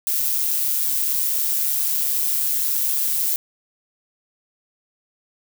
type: noise with amplitude modulation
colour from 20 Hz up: violet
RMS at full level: -19 dBFS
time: 0.07-3.36 s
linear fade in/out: 0 ms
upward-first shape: sine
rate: 144 Hz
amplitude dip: 50%
effects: none